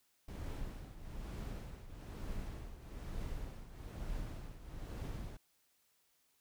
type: noise with tremolo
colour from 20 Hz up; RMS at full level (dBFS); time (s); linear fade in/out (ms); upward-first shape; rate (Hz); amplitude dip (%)
brown; -41; 0.28-5.37; 5; triangle; 1.1; 75
effects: white hiss -75 dBFS RMS until 6.4 s